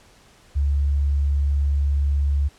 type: tone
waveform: sine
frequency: 70.9 Hz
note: C#2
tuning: 40 cents sharp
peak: -17 dBFS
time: 0.55-2.49 s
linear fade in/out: 20 ms
effects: pink hiss -53 dBFS RMS until 2.58 s + low-pass 9000 Hz 12 dB/octave